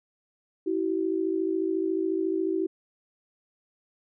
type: tone pair together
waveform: sine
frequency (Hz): 325.9 / 380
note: E4 / F#4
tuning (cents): -20 / +46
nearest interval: minor third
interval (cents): 266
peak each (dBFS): -27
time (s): 0.66-2.67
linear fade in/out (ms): 10
effects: none